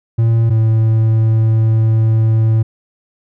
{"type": "tone pair in turn", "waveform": "triangle", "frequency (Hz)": [114.2, 111.27], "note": ["A#2", "A2"], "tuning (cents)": [-35, 20], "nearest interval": "unison", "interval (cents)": 45, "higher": "first", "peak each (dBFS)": -7, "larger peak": "neither", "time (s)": [[0.18, 0.5], [0.5, 2.63]], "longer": "second", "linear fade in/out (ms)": 10, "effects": []}